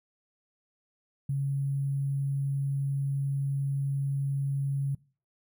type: tone with sample-and-hold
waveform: sine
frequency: 138.59 Hz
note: C#3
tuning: in tune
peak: -26 dBFS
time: 1.29-4.95 s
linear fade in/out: 5 ms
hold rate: 11025 Hz
effects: noise-tail reverb RT60 0.4 s tail -23 dB re dry